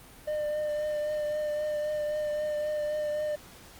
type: tone with vibrato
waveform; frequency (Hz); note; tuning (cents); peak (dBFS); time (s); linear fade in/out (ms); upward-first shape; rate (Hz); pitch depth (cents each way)
triangle; 602; D5; +43; -26; 0.27-3.36; 10; triangle; 3.8; 21
effects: pink hiss -51 dBFS RMS until 3.79 s + Opus 32 kbps